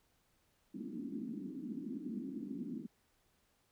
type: band-pass noise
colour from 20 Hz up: pink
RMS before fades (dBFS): -43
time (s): 0.74-2.87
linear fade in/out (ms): 10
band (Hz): 200 to 310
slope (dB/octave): 48
effects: pink hiss -75 dBFS RMS until 3.71 s